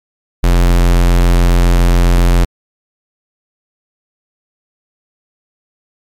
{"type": "tone", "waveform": "square", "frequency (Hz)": 43.65, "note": "F1", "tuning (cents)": 0, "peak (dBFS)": -7, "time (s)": [0.43, 2.45], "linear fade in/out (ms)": 10, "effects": ["MP3 96 kbps"]}